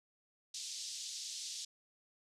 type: band-pass noise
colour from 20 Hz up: white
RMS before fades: -44 dBFS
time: 0.54-1.65 s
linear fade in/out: 5 ms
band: 3600 to 7100 Hz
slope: 24 dB/octave
effects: low-pass 11000 Hz 12 dB/octave